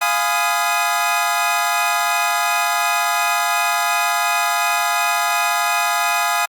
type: chord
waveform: 25% pulse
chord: F half-diminished seventh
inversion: none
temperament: equal with one note detuned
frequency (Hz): 698.5 / 830.6 / 1006.2 / 1244.5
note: F5 / Ab5 / Cb6 / Eb6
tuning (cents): 0 / 0 / +32 / 0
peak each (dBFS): -18 / -18 / -21 / -17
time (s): 0.01-6.46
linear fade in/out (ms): 10
effects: Opus 48 kbps